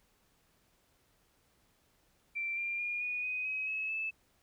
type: tone with pitch steps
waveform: sine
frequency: 2349 / 2386 / 2423 / 2462 / 2500 / 2540 / 2579 / 2620 Hz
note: D7 / D7 / D#7 / D#7 / D#7 / D#7 / E7 / E7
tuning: 0 / +27 / -47 / -19 / +8 / +35 / -39 / -11 cents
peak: -33 dBFS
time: 2.35-4.11 s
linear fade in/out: 20 ms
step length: 220 ms
effects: pink hiss -71 dBFS RMS until 4.42 s